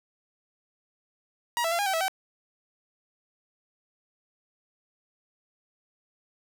sawtooth tone with pitch steps, 953 / 662 / 684 / 813 / 768 / 652 / 765 Hz, A#5 / E5 / F5 / G#5 / G5 / E5 / G5, +38 / +7 / -36 / -37 / -36 / -19 / -42 cents, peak -21 dBFS, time 1.57-2.081 s, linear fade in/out 0 ms, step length 73 ms, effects none

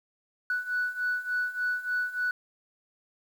sine beating tone pair, 1479 / 1482.4 Hz, F#6 / F#6, -1 / +3 cents, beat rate 3.4 Hz, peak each -31 / -28 dBFS, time 0.5-2.31 s, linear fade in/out 2 ms, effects tanh soft clip ceiling -22 dBFS + 9-bit

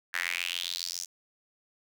square tone with high-pass filter sweep, 43.65 Hz, F1, in tune, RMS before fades -34 dBFS, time 0.13-1.06 s, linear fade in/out 20 ms, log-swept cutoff 1700 to 6200 Hz, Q 4.3, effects none

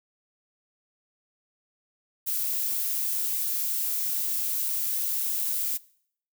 violet noise, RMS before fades -28 dBFS, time 2.26-5.78 s, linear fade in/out 20 ms, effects noise-tail reverb RT60 0.6 s tail -21 dB re dry

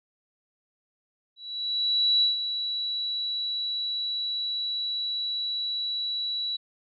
sine tone with ADSR envelope, 3925 Hz, B7, 11 cents flat, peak -18 dBFS, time 1.36-6.57 s, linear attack 860 ms, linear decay 140 ms, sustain -9 dB, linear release 14 ms, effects none

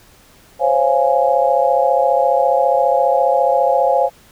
sine chord, Db major seventh, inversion third, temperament just, 519.7 / 554.4 / 693 / 831.5 Hz, C5 / Db5 / F5 / Ab5, -12 / 0 / -14 / +2 cents, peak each -17 dBFS, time 0.59-4.1 s, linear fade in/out 50 ms, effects pink hiss -48 dBFS RMS until 4.31 s

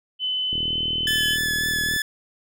sine tone with pitch glide, 3024 to 3042 Hz, F#7 to F#7, +37 to +47 cents, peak -22 dBFS, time 0.19-1.38 s, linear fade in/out 50 ms, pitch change +10 cents, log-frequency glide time 0.62-0.76 s
click train, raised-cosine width 3 ms, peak -21 dBFS, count 58, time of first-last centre 0.53-1.962 s, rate 39.8 Hz
sawtooth tone with vibrato, 1723 Hz, A6, 37 cents flat, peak -18 dBFS, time 1.07-2.02 s, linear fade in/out 2 ms, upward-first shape sine, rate 3.7 Hz, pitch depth 16 cents each way
effects none

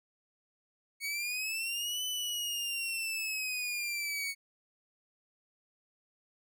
sawtooth linear two-way sweep, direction up then down, 2217 to 3019 to 2217 Hz, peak -30 dBFS, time 1-4.35 s, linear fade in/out 50 ms, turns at 2.04 s, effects none

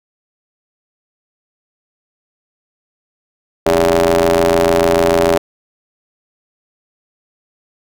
sawtooth ring-modulated tone, 86.7 Hz, F2, 12 cents flat, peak -3 dBFS, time 3.66-5.38 s, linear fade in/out 5 ms, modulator 490 Hz, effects none

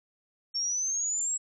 sine exponential sweep, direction up, 5440 to 7750 Hz, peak -27 dBFS, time 0.54-1.38 s, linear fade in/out 20 ms, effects none

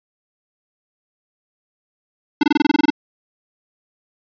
square tone bursts, 296.5 Hz, D4, 17 cents sharp, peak -11 dBFS, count 11, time 2.41-2.903 s, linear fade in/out 5 ms, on 23 ms, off 24 ms, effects resampled to 11025 Hz

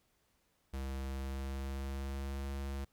square tone with pitch glide, 67 to 68.72 Hz, C2 to C#2, +42 to -14 cents, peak -38 dBFS, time 0.73-2.85 s, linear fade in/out 10 ms, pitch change +44 cents, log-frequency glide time 1.05-2.48 s, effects pink hiss -75 dBFS RMS until 2.92 s

